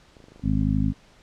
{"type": "clicks", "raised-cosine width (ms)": 2, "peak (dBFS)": -35, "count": 12, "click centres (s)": [0.168, 0.203, 0.241, 0.284, 0.32, 0.36, 0.396, 0.456, 0.495, 0.533, 0.574, 0.621]}
{"type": "harmonic tone", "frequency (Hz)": 51.91, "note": "G#1", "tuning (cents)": 0, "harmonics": [1, 2, 3, 4, 5], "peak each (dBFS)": [-26, -26, -26, -26, -26], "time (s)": [0.42, 0.94], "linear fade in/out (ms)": 50}
{"effects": ["pink hiss -55 dBFS RMS until 1.22 s", "low-pass 6000 Hz 12 dB/octave"]}